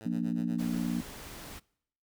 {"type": "tone with tremolo", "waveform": "10% pulse", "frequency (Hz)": 110.3, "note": "A2", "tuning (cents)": 5, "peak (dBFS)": -36, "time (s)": [0.01, 0.86], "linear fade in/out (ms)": 0, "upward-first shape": "sine", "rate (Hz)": 8.3, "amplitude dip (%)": 90}
{"type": "harmonic tone", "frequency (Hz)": 58.8, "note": "A#1", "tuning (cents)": 16, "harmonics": [3, 4, 5], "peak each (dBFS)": [-33, -31, -36], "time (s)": [0.05, 1.01], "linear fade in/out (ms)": 10}
{"type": "noise", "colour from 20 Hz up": "pink", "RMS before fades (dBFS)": -45, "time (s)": [0.58, 1.6], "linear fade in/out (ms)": 20}
{"effects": ["noise-tail reverb RT60 0.7 s tail -24 dB re dry"]}